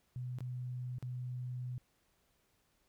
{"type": "tone with dropouts", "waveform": "sine", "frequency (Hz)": 125, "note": "B2", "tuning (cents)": 21, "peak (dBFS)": -38, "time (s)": [0.16, 1.78], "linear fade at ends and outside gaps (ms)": 0, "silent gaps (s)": [[0.386, 0.406], [0.984, 1.026]], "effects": ["pink hiss -75 dBFS RMS until 2.88 s"]}